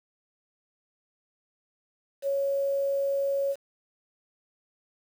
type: tone with quantisation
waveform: sine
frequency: 554.4 Hz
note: C#5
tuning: in tune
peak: -24 dBFS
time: 2.22-3.56 s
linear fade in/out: 50 ms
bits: 8
effects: none